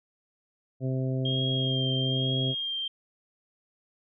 harmonic tone, 130.81 Hz, C3, in tune, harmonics 1 / 2 / 3 / 4 / 5, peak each -27 / -33 / -37 / -39 / -41 dBFS, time 0.8-2.55 s, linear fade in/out 50 ms
sine tone with vibrato, 3220 Hz, G7, 46 cents sharp, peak -29 dBFS, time 1.25-2.88 s, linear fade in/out 5 ms, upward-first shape sine, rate 1.1 Hz, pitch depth 30 cents each way
effects none

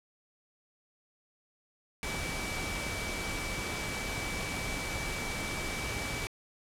sine tone in noise, 2300 Hz, D7, 37 cents flat, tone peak -39 dBFS, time 2.03-6.27 s, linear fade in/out 0 ms, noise pink, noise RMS -36 dBFS, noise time 2.03-6.27 s, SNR -6 dB, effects low-pass 10000 Hz 12 dB/octave

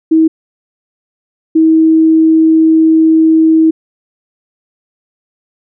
sine tone pair in turn, 320.3 / 320.3 Hz, E4 / E4, -50 / -50 cents, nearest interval unison, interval 0 cents, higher neither, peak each -4 dBFS, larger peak neither, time 0.11-0.28 / 1.55-3.71 s, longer second, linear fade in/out 10 ms, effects none

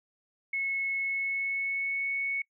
sine tone with pitch glide, 2190 to 2215 Hz, C#7 to C#7, -22 to -2 cents, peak -28 dBFS, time 0.53-2.42 s, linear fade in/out 5 ms, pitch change +20 cents, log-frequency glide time 0.99-2.11 s, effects noise-tail reverb RT60 0.1 s tail -26 dB re dry

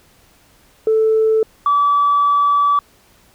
sine tone pair in turn, 440 / 1151.1 Hz, A4 / D6, 0 / -35 cents, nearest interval octave + perfect fourth, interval 1665 cents, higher second, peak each -10 dBFS, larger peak neither, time 0.87-1.43 / 1.66-2.79 s, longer second, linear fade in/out 2 ms, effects tanh soft clip ceiling -7 dBFS + pink hiss -52 dBFS RMS until 3.34 s

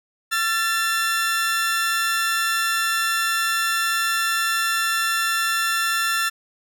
sawtooth tone pair together, 1355.5 / 1760 Hz, E6 / A6, +48 / 0 cents, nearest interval perfect fourth, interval 452 cents, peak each -19 dBFS, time 0.31-6.3 s, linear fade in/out 20 ms, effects none

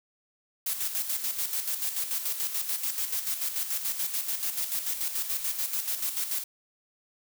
blue noise with tremolo, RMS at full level -29 dBFS, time 0.66-6.44 s, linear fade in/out 5 ms, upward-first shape square, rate 6.9 Hz, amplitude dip 55%, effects none

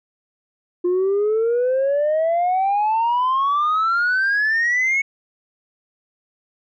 sine exponential sweep, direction up, 350 to 2217 Hz, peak -14 dBFS, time 0.84-5.02 s, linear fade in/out 10 ms, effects tanh soft clip ceiling -14 dBFS

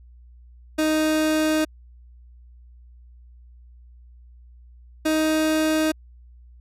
30% pulse tone pair in turn, 311.1 / 312.9 Hz, D#4 / D#4, 0 / +10 cents, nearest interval unison, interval 10 cents, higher second, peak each -16 / -16 dBFS, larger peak neither, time 0.78-1.65 / 5.05-5.92 s, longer neither, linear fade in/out 10 ms, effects added 60 Hz sine -45 dBFS peak until 6.6 s + resampled to 32000 Hz

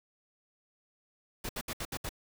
pink noise bursts, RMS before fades -37 dBFS, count 6, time 1.44-2.092 s, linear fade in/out 5 ms, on 52 ms, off 68 ms, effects none

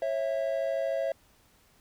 triangle tone pair together, 546.1 / 659.3 Hz, C#5 / E5, -26 / 0 cents, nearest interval minor third, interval 326 cents, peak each -28 dBFS, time 0.02-1.12 s, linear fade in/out 2 ms, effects pink hiss -63 dBFS RMS until 1.8 s

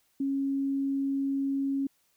sine tone, 274.4 Hz, C#4, 17 cents flat, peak -26 dBFS, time 0.2-1.87 s, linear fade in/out 5 ms, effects white hiss -70 dBFS RMS until 2.16 s

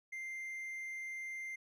triangle tone, 2093 Hz, C7, in tune, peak -39 dBFS, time 0.12-1.56 s, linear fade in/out 10 ms, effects none

